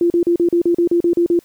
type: tone bursts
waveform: sine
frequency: 344.3 Hz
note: F4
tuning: 25 cents flat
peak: -11 dBFS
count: 11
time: 0.01-1.391 s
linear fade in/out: 2 ms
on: 91 ms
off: 38 ms
effects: white hiss -53 dBFS RMS until 1.44 s